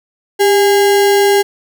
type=tone with sample-and-hold; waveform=sine; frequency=398.8 Hz; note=G4; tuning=30 cents sharp; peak=-7 dBFS; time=0.39-1.43 s; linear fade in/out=20 ms; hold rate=1225 Hz; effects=none